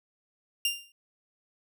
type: tone with exponential decay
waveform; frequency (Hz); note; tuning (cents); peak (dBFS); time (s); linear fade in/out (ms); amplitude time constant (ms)
sawtooth; 2794; F7; 0; -19; 0.65-0.92; 2; 57
effects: none